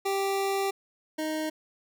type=tone pair in turn; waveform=25% pulse; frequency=392 / 311.7 Hz; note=G4 / D#4; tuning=0 / +3 cents; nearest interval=major third; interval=397 cents; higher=first; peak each=-22 / -25 dBFS; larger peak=first; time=0.05-0.71 / 1.18-1.5 s; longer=first; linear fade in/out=10 ms; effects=none